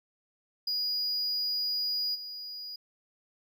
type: tone with level steps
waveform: triangle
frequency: 4900 Hz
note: D#8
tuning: 27 cents flat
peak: -27 / -37 dBFS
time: 0.67-2.76 s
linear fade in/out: 5 ms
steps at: 2.14 s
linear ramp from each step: 20 ms
effects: none